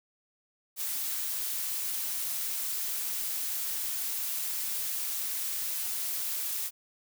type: noise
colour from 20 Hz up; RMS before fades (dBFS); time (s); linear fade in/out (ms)
blue; -33; 0.76-6.71; 50
effects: none